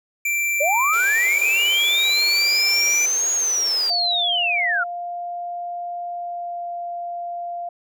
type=tone; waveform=square; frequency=2349 Hz; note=D7; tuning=in tune; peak=-20 dBFS; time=0.25-3.06 s; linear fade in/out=5 ms
type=linear two-way sweep; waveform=sine; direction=up then down; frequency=540 to 6700 to 1345 Hz; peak=-18 dBFS; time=0.6-4.84 s; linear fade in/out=10 ms; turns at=3.32 s
type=high-pass noise; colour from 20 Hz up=pink; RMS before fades=-36 dBFS; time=0.93-3.9 s; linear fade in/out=0 ms; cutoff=360 Hz; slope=48 dB/octave
type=tone with pitch glide; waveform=sine; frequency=700 to 695.6 Hz; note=F5 to F5; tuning=+4 to -7 cents; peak=-26 dBFS; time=3.9-7.69 s; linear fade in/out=5 ms; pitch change=-11 cents; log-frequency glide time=6.08-6.7 s
effects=none